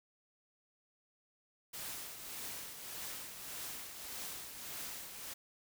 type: noise with tremolo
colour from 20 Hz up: white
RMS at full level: -43 dBFS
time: 1.73-5.34 s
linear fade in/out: 10 ms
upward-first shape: triangle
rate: 1.7 Hz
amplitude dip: 55%
effects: none